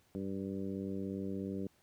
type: harmonic tone with a mistuned harmonic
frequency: 97 Hz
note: G2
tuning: 18 cents flat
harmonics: 1 / 2 / 3 / 4 / 5 / 6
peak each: -46 / -39 / -42 / -44 / -47 / -55 dBFS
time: 0.15-1.67 s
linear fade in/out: 0 ms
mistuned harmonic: 6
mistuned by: +18 cents
effects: pink hiss -70 dBFS RMS until 1.82 s + high-pass 60 Hz 12 dB/octave